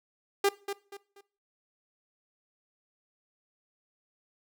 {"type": "tone with echo", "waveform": "sawtooth", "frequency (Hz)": 400, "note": "G4", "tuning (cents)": 35, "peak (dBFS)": -18, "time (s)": [0.44, 0.49], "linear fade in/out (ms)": 5, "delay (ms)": 240, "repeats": 3, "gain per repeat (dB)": -10, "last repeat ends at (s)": 1.21, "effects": ["noise-tail reverb RT60 0.4 s tail -20 dB re dry"]}